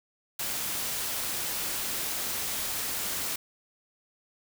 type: noise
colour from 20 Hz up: white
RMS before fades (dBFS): -32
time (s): 0.39-3.36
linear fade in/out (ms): 5
effects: none